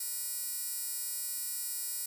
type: tone with high-pass filter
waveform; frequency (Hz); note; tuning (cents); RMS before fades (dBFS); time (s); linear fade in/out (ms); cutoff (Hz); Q
15% pulse; 482.9; B4; -39; -37; 0-2.06; 5; 9400; 1.1
effects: none